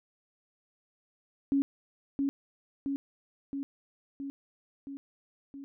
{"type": "tone with echo", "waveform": "sine", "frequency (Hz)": 277.2, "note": "C#4", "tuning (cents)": 0, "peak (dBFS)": -23, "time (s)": [1.52, 1.62], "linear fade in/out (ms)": 0, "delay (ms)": 670, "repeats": 6, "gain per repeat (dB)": -3, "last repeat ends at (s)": 5.64, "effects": []}